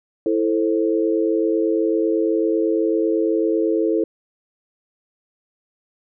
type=chord; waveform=sine; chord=A minor; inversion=second; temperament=just; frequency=330 / 440 / 528 Hz; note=E4 / A4 / C5; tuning=+2 / 0 / +16 cents; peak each=-19 / -20 / -25 dBFS; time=0.26-4.04 s; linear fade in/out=2 ms; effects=none